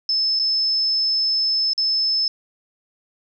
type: tone with dropouts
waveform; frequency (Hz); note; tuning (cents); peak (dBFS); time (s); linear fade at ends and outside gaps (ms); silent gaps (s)
sine; 5240; E8; -11; -17; 0.09-2.28; 2; 0.391-0.396 / 1.734-1.778
effects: none